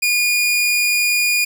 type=tone; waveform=sawtooth; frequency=2437 Hz; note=D#7; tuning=37 cents flat; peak=-11 dBFS; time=0.02-1.45 s; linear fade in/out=10 ms; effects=none